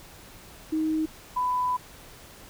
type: tone pair in turn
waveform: sine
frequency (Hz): 314.2 / 997.5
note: D#4 / B5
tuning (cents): +17 / +17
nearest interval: octave + minor sixth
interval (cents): 2000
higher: second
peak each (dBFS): -23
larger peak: neither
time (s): 0.72-1.06 / 1.36-1.77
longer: second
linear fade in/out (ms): 10
effects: pink hiss -48 dBFS RMS until 2.49 s